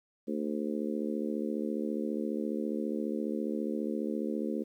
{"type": "harmonic tone", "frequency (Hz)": 74.7, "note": "D2", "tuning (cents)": 30, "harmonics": [3, 4, 5, 6, 7], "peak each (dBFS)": [-34, -36, -38, -40, -41], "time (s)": [0.27, 4.64], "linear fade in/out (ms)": 20, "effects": ["11-bit"]}